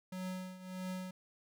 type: tone with tremolo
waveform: square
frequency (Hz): 185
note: F#3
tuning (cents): 0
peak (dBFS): -38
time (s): 0.12-1.11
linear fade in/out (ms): 5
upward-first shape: triangle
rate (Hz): 1.6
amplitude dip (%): 80
effects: none